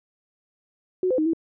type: tone with pitch steps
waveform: sine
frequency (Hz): 368.8 / 511 / 311.4 / 327.4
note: F#4 / C5 / D#4 / E4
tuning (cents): -6 / -41 / +2 / -12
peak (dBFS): -19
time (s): 1.03-1.334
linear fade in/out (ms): 2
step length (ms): 76
effects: none